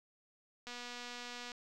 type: click train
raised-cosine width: 0.2 ms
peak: -29 dBFS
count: 207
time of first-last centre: 0.67-1.518 s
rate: 243 Hz
effects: none